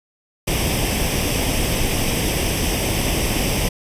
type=noise with comb filter; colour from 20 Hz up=pink; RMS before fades=-20 dBFS; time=0.47-3.69 s; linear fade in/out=10 ms; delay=0.36 ms; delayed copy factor=+0.65; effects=resampled to 32000 Hz